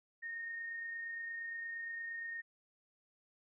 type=tone with amplitude modulation; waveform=sine; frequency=1845 Hz; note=A#6; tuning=18 cents flat; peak=-39 dBFS; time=0.22-2.42 s; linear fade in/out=20 ms; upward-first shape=sine; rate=28.6 Hz; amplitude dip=25%; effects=none